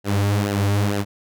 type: tone with flanger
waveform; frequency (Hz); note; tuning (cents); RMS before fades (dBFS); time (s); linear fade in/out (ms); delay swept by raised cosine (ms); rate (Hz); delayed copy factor
sawtooth; 101.2; G#2; -44; -20; 0.04-1.05; 50; 0.85 to 5.95; 2.2; -0.7
effects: none